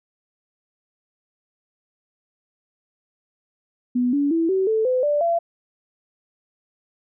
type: tone with pitch steps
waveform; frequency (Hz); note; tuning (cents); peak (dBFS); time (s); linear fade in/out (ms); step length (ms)
sine; 246.9 / 285.3 / 329.6 / 380.8 / 439.9 / 508.3 / 587.2 / 678.5; B3 / C#4 / E4 / F#4 / A4 / B4 / D5 / E5; 0 / +50 / 0 / +50 / 0 / +50 / 0 / +50; -17; 3.95-5.39; 10; 180
effects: none